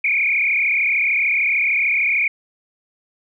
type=tone with frequency modulation; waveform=sine; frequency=2305 Hz; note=D7; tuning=33 cents flat; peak=-15 dBFS; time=0.04-2.28 s; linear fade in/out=5 ms; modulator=33.3 Hz; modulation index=4.2; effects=none